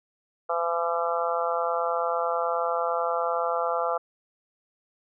harmonic tone, 169.3 Hz, E3, 46 cents sharp, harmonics 3 / 4 / 5 / 6 / 7 / 8, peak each -29 / -29 / -32 / -36 / -30 / -33 dBFS, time 0.49-3.98 s, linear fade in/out 10 ms, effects none

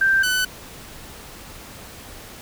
sine / sawtooth tone pair in turn, 1570 / 1501.1 Hz, G6 / F#6, +2 / +25 cents, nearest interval minor second, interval 77 cents, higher first, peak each -14 / -15 dBFS, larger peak first, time 0.01-0.23 / 0.23-0.45 s, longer neither, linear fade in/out 5 ms, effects pink hiss -40 dBFS RMS until 2.41 s

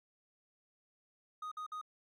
triangle tone bursts, 1244.5 Hz, D#6, in tune, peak -38 dBFS, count 3, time 1.42-1.814 s, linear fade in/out 5 ms, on 96 ms, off 53 ms, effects none

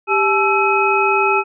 sine tone cluster, 394.1 / 859 / 1328 / 2536 Hz, G4 / A5 / E6 / D#7, +9 / -42 / +12 / +32 cents, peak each -18 dBFS, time 0.07-1.44 s, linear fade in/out 50 ms, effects none

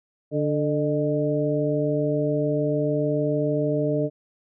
harmonic tone with a mistuned harmonic, 146.83 Hz, D3, in tune, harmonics 1 / 2 / 3 / 4, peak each -26 / -26 / -26 / -26 dBFS, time 0.31-4.1 s, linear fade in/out 50 ms, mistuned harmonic 4, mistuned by +56 cents, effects none

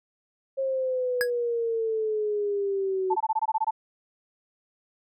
sine exponential sweep, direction down, 540 to 370 Hz, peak -24 dBFS, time 0.57-3.16 s, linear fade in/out 20 ms
square tone with exponential decay, 1661.2 Hz, G#6, in tune, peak -20 dBFS, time 1.21-1.3 s, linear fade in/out 0 ms, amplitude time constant 19 ms
sine tone bursts, 880 Hz, A5, in tune, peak -21 dBFS, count 10, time 3.1-3.709 s, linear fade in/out 10 ms, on 42 ms, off 21 ms
effects none

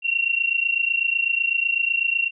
sine tone pair together, 2727 / 2755 Hz, F7 / F7, -42 / -24 cents, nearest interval unison, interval 18 cents, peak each -22 dBFS, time 0.02-2.31 s, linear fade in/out 50 ms, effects none

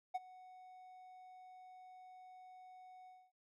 triangle tone with ADSR envelope, 740 Hz, F#5, in tune, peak -32 dBFS, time 0.14-3.32 s, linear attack 14 ms, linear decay 29 ms, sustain -21 dB, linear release 250 ms, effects none

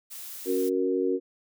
blue noise, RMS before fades -40 dBFS, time 0.1-0.7 s, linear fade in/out 20 ms
sine chord, F# major, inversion second, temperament equal, 277.2 / 370 / 466.2 Hz, C#4 / F#4 / A#4, 0 / 0 / 0 cents, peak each -29 / -26 / -28 dBFS, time 0.45-1.2 s, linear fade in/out 50 ms
effects none

